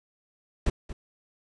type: noise with echo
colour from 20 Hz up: brown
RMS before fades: -23 dBFS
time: 0.66-0.7 s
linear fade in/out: 5 ms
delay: 230 ms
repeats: 1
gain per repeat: -14 dB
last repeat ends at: 0.93 s
effects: resampled to 22050 Hz